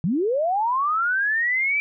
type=linear sweep; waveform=sine; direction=up; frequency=147.6 to 2343 Hz; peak=-19 dBFS; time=0.04-1.8 s; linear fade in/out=0 ms; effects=none